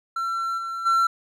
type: tone with level steps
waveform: triangle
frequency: 1352 Hz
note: E6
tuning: 43 cents sharp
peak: -22 / -26 / -15 dBFS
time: 0.16-1.07 s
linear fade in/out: 5 ms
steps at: 0.57 / 0.85 s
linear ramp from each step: 20 ms
effects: none